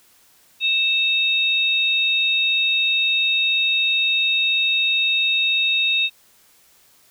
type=tone pair together; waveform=sine; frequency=2637 / 3727 Hz; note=E7 / A#7; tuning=0 / -1 cents; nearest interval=tritone; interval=599 cents; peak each=-19 dBFS; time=0.6-6.1 s; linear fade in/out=50 ms; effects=white hiss -55 dBFS RMS until 7.1 s